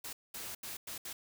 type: noise bursts at uneven times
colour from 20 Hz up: white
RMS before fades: -43 dBFS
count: 5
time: 0.04-0.13 / 0.34-0.55 / 0.63-0.77 / 0.87-0.98 / 1.05-1.13 s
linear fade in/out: 5 ms
effects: none